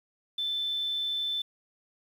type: tone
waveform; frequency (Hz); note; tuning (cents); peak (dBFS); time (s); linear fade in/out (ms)
sine; 3527; A7; +3; -28; 0.38-1.42; 5
effects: 9-bit